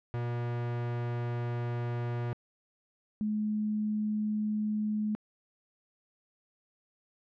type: tone pair in turn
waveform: 45% pulse / sine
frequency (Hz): 120 / 212.5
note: B2 / G#3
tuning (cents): -49 / +40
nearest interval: minor seventh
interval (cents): 989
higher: second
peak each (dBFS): -31 / -28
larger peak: second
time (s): 0.14-2.33 / 3.21-5.15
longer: first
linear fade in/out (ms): 0
effects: low-pass 2000 Hz 12 dB/octave